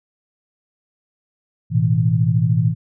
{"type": "chord", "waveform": "sine", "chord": "A suspended second", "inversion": "none", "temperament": "equal with one note detuned", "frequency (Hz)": [110, 123.47, 162.26], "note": ["A2", "B2", "E3"], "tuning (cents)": [0, 0, -27], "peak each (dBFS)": -18, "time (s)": [1.7, 2.75], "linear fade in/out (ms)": 50, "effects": []}